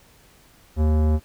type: tone with tanh clipping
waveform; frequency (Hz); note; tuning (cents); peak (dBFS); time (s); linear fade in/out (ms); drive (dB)
sine; 77.2; D#2; -13; -18; 0.76-1.2; 50; 18
effects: pink hiss -54 dBFS RMS until 1.24 s